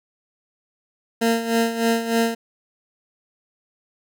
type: tone with tremolo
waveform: 20% pulse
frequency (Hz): 229.4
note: A#3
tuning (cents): -28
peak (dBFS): -11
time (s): 1.21-2.35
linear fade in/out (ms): 10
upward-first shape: sine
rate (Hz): 3.3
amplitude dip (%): 70
effects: none